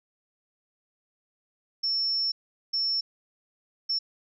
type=tone bursts at uneven times; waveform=sine; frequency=5400 Hz; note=E8; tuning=41 cents sharp; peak=-24 dBFS; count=3; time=1.83-2.32 / 2.73-3.01 / 3.89-3.99 s; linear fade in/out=10 ms; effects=none